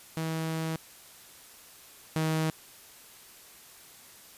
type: tone pair in turn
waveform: sawtooth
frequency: 161 / 158.42 Hz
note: E3 / D#3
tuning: -41 / +32 cents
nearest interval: unison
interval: 27 cents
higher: first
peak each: -26 / -22 dBFS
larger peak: second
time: 0.17-0.76 / 2.16-2.5 s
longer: first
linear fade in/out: 0 ms
effects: white hiss -52 dBFS RMS until 4.37 s + resampled to 32000 Hz